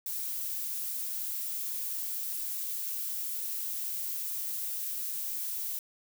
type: noise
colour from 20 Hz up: violet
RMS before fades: -35 dBFS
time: 0.06-5.79 s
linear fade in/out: 2 ms
effects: none